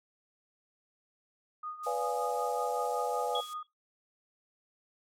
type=tone with tremolo; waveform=sine; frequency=1234 Hz; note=D#6; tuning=15 cents flat; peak=-35 dBFS; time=1.63-3.63 s; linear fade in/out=5 ms; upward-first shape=triangle; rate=5.3 Hz; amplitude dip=80%
type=noise; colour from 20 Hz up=violet; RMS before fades=-41 dBFS; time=1.83-3.54 s; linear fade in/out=10 ms
type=chord; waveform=sine; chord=B diminished seventh; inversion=none; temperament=equal with one note detuned; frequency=493.9 / 579.6 / 698.5 / 830.6 Hz; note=B4 / D5 / F5 / Ab5; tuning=0 / -23 / 0 / 0 cents; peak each=-34 / -38 / -37 / -34 dBFS; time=1.86-3.41 s; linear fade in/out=10 ms
type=tone with exponential decay; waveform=sine; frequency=3341 Hz; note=G#7; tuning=10 cents sharp; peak=-31 dBFS; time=3.35-3.67 s; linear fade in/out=2 ms; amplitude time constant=69 ms
effects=noise-tail reverb RT60 0.2 s tail -22 dB re dry + low-pass 8000 Hz 12 dB/octave